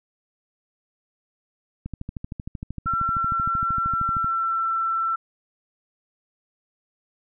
click train, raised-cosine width 5 ms, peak -19 dBFS, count 32, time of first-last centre 1.86-4.245 s, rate 13 Hz
sine tone with pitch glide, 1353 to 1340.6 Hz, E6 to E6, +45 to +29 cents, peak -21 dBFS, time 2.86-5.16 s, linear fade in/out 10 ms, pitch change -16 cents, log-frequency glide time 3.9-4.71 s
effects none

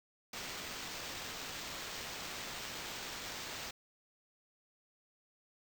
white noise with sample-and-hold, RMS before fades -44 dBFS, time 0.33-3.71 s, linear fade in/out 5 ms, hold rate 11025 Hz, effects none

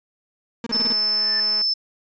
35% pulse tone bursts, 233.1 Hz, A#3, in tune, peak -24 dBFS, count 6, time 0.64-0.925 s, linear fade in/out 2 ms, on 25 ms, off 27 ms
click train, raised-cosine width 0.5 ms, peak -23 dBFS, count 193, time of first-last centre 0.71-1.616 s, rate 212 Hz
sine tone, 5274 Hz, E8, in tune, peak -18 dBFS, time 0.72-1.74 s, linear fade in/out 10 ms
triangle tone with exponential growth, 1769 Hz, A6, 9 cents sharp, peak -24 dBFS, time 0.98-1.4 s, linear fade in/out 2 ms, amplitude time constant 90 ms
effects resampled to 16000 Hz

